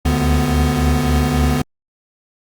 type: tone cluster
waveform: square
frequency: 71.6 / 75.2 / 147 / 248.6 Hz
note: D2 / D2 / D3 / B3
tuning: -43 / +42 / +2 / +12 cents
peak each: -20 dBFS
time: 0.05-1.62 s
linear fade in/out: 5 ms
effects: Opus 48 kbps